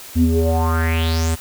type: tone with low-pass filter sweep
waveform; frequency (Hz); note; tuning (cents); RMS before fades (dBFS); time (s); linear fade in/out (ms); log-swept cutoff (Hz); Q
square; 81.4; E2; -21; -17; 0.15-1.36; 20; 200 to 9300; 5.7
effects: white hiss -37 dBFS RMS until 1.4 s